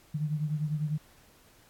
sine beating tone pair, 150 / 160 Hz, D3 / D#3, +37 / +49 cents, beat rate 10 Hz, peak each -29 / -35 dBFS, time 0.14-0.98 s, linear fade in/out 10 ms, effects pink hiss -60 dBFS RMS until 1.69 s + AAC 64 kbps

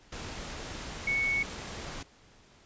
sine tone in noise, 2217 Hz, C#7, in tune, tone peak -26 dBFS, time 1.07-1.43 s, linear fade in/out 5 ms, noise pink, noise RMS -40 dBFS, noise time 0.12-2.03 s, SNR +11 dB, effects pink hiss -59 dBFS RMS until 2.65 s + resampled to 16000 Hz

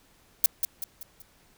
violet noise with echo, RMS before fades -18 dBFS, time 0.44-0.46 s, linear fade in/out 2 ms, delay 190 ms, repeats 4, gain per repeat -7 dB, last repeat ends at 1.22 s, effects pink hiss -61 dBFS RMS until 1.57 s

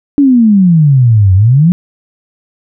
sine exponential two-way sweep, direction down then up, 292.1 to 91 to 183.5 Hz, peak -3 dBFS, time 0.18-1.72 s, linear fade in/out 0 ms, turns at 1.34 s, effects none

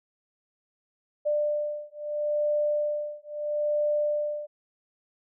sine beating tone pair, 594 / 594.76 Hz, D5 / D5, +20 / +22 cents, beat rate 0.76 Hz, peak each -28 dBFS, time 1.25-4.47 s, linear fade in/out 20 ms, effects none

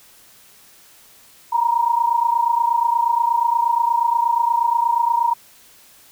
sine tone pair together, 932.3 / 960.7 Hz, A#5 / B5, 0 / -48 cents, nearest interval minor second, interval 52 cents, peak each -17 / -19 dBFS, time 1.52-5.34 s, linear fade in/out 10 ms, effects white hiss -49 dBFS RMS until 6.11 s

